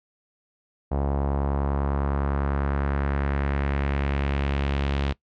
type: tone with low-pass filter sweep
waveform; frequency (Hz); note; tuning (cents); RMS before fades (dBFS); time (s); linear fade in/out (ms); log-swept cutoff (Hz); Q
sawtooth; 69.9; C#2; +15; -25; 0.91-5.13; 10; 780 to 3400; 1.7
effects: noise-tail reverb RT60 0.1 s tail -21 dB re dry